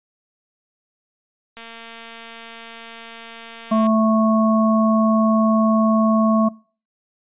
click train, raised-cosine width 0.2 ms, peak -20 dBFS, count 527, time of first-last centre 1.57-3.867 s, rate 229 Hz
harmonic tone, 220 Hz, A3, in tune, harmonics 1 / 3 / 5, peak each -15 / -20 / -22 dBFS, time 3.71-6.49 s, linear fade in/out 10 ms
effects noise-tail reverb RT60 0.4 s tail -24 dB re dry + resampled to 8000 Hz

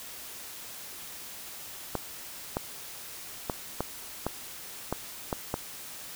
clicks, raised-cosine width 1 ms, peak -14 dBFS, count 8, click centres 1.953 / 2.569 / 3.498 / 3.806 / 4.266 / 4.926 / 5.328 / 5.541 s, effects white hiss -43 dBFS RMS until 6.15 s

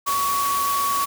sine tone in noise, 1123 Hz, C#6, 22 cents sharp, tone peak -20 dBFS, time 0.06-1.06 s, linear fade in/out 20 ms, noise white, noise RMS -28 dBFS, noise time 0.06-1.06 s, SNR +5 dB, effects none

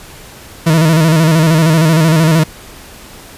40% pulse tone with vibrato, 160.1 Hz, D#3, 50 cents sharp, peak -6 dBFS, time 0.66-2.44 s, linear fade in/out 10 ms, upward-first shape square, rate 13 Hz, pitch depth 58 cents each way, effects pink hiss -35 dBFS RMS until 3.37 s + resampled to 32000 Hz

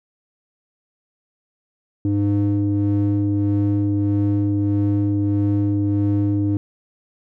triangle ring-modulated tone, 101.1 Hz, G#2, 46 cents flat, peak -11 dBFS, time 2.05-6.57 s, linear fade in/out 0 ms, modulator 203 Hz, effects none

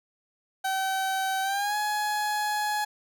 30% pulse tone with pitch glide, 767 to 841.3 Hz, G5 to G#5, -38 to +22 cents, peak -23 dBFS, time 0.64-2.85 s, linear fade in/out 10 ms, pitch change +160 cents, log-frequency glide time 1.42-1.76 s, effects none

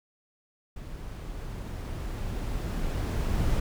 brown noise with level ramp, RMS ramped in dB -40 to -26 dBFS, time 0.76-3.6 s, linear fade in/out 5 ms, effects none

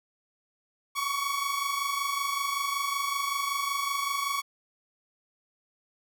sawtooth tone pair together, 1108.7 / 1134 Hz, C#6 / C#6, 0 / +39 cents, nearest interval unison, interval 39 cents, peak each -27 dBFS, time 0.95-4.42 s, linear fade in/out 20 ms, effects none

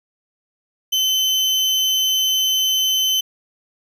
35% pulse tone, 3058 Hz, G7, 44 cents flat, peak -14 dBFS, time 0.92-3.21 s, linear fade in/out 10 ms, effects none

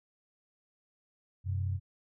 sine tone pair together, 93.3 / 128.03 Hz, F#2 / C3, +15 / -37 cents, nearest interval perfect fourth, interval 548 cents, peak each -30 / -38 dBFS, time 1.44-1.8 s, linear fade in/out 50 ms, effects none

